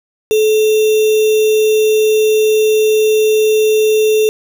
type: tone with sample-and-hold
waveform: sine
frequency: 432.2 Hz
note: A4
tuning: 31 cents flat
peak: -8 dBFS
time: 0.31-4.29 s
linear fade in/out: 0 ms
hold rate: 3150 Hz
effects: none